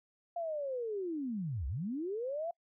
sine linear two-way sweep, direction down then up, 698.5 to 58.4 to 698.5 Hz, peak -34 dBFS, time 0.36-2.51 s, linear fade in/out 5 ms, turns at 1.67 s, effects noise-tail reverb RT60 0.1 s tail -25 dB re dry

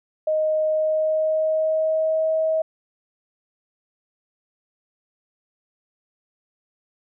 sine tone with pitch glide, 622.3 to 636.8 Hz, D#5 to D#5, 0 to +40 cents, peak -18 dBFS, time 0.27-2.62 s, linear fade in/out 5 ms, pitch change +40 cents, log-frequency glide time 0.67-2.31 s, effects none

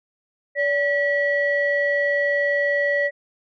sine tone pair together, 574 / 1937.4 Hz, D5 / B6, -40 / -34 cents, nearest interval octave + major sixth, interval 2106 cents, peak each -20 dBFS, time 0.55-3.11 s, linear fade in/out 50 ms, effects tanh soft clip ceiling -11 dBFS

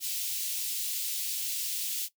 white high-pass noise, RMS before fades -33 dBFS, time 0-2.09 s, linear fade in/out 50 ms, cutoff 2800 Hz, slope 24 dB/octave, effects noise-tail reverb RT60 0.1 s tail -17 dB re dry

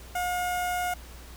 sawtooth tone with notch filter, 717 Hz, F5, 45 cents sharp, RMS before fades -29 dBFS, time 0.15-0.94 s, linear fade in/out 5 ms, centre 4200 Hz, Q 1.2, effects added 60 Hz sine -44 dBFS peak until 1.36 s + pink hiss -49 dBFS RMS until 1.36 s

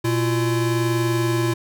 square tone pair together, 120 / 339.4 Hz, B2 / F4, -49 / -49 cents, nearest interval octave + tritone, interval 1800 cents, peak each -22 dBFS, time 0.04-1.54 s, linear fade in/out 10 ms, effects none

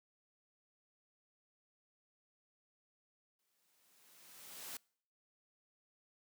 white noise with exponential growth, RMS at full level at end -45 dBFS, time 3.39-4.77 s, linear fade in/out 2 ms, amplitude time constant 300 ms, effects noise-tail reverb RT60 0.6 s tail -26 dB re dry + high-pass 150 Hz 12 dB/octave

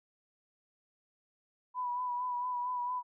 sine tone with vibrato, 987 Hz, B5, 1 cent flat, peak -32 dBFS, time 1.74-3.03 s, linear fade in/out 50 ms, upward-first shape sine, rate 4.4 Hz, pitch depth 31 cents each way, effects none

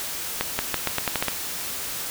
accelerating click train, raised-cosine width 0.3 ms, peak -6 dBFS, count 9, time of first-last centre 0.41-1.283 s, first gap 180 ms, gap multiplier 0.85, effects white hiss -31 dBFS RMS until 2.1 s

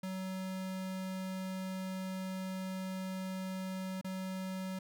square tone with dropouts, 188.1 Hz, F#3, 29 cents sharp, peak -38 dBFS, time 0.03-4.79 s, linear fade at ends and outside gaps 5 ms, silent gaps 4.013-4.044 s, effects none

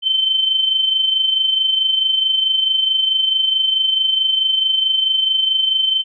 sine tone with amplitude modulation, 3087 Hz, G7, 27 cents flat, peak -11 dBFS, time 0.02-6.04 s, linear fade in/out 50 ms, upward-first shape sine, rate 24.6 Hz, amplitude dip 55%, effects none

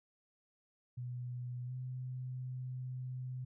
sine tone with pitch glide, 123.47 to 127.46 Hz, B2 to C3, 0 to -45 cents, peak -39 dBFS, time 0.97-3.45 s, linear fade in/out 10 ms, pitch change +55 cents, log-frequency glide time 1.66-1.72 s, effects none

